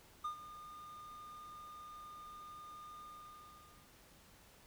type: tone with ADSR envelope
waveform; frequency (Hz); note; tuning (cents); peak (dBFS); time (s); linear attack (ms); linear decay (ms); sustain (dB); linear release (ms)
triangle; 1215; D#6; -42; -34; 0.24-3.91; 10; 100; -14; 890
effects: pink hiss -63 dBFS RMS until 4.66 s